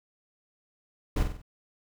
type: noise with echo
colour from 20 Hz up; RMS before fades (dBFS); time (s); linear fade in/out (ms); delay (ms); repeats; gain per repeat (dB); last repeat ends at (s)
brown; -25; 1.16-1.23; 5; 47; 4; -6; 1.418
effects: none